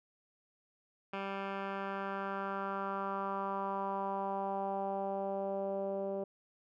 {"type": "tone with low-pass filter sweep", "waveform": "10% pulse", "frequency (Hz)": 196, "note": "G3", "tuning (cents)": 0, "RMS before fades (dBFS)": -37, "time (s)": [1.13, 6.24], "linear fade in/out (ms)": 5, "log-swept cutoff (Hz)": [2200, 520], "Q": 3, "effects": []}